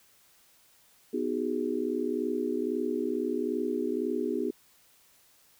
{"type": "chord", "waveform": "sine", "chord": "G# minor seventh", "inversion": "first", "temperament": "just", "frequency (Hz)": [249.2, 311.5, 373.8, 415.3], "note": ["B3", "D#4", "F#4", "G#4"], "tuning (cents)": [16, 2, 18, 0], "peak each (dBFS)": -33, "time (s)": [1.13, 4.51], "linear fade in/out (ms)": 10, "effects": ["white hiss -62 dBFS RMS until 5.59 s"]}